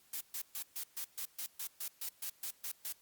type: noise bursts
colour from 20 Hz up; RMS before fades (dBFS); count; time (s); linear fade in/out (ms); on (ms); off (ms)
blue; -40; 14; 0.13-2.926; 5; 79; 130
effects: white hiss -67 dBFS RMS until 3.01 s + Opus 48 kbps